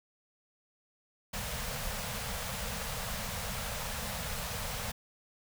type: band-stop noise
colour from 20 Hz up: pink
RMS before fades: -37 dBFS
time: 1.33-4.92 s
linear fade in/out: 10 ms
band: 230 to 450 Hz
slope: 96 dB/octave
effects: none